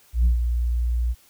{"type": "tone with ADSR envelope", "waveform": "sine", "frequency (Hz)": 59.5, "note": "A#1", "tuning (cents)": 36, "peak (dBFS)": -11, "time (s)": [0.13, 1.15], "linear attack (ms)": 120, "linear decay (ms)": 120, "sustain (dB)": -8, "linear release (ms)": 43, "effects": ["tanh soft clip ceiling -13 dBFS", "white hiss -56 dBFS RMS until 1.29 s"]}